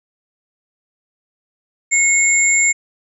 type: tone pair together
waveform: sine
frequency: 2176 / 7303 Hz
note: C#7 / A#8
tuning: -33 / -37 cents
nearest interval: octave + major sixth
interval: 2096 cents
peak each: -14 dBFS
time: 1.91-2.73 s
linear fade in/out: 20 ms
effects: none